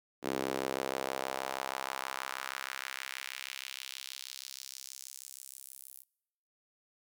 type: tone with high-pass filter sweep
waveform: sawtooth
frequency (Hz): 66.3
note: C2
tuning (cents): +23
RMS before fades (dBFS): -40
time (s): 0.22-6.05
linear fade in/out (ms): 50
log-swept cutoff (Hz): 320 to 12000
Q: 1.5
effects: noise-tail reverb RT60 0.9 s tail -26 dB re dry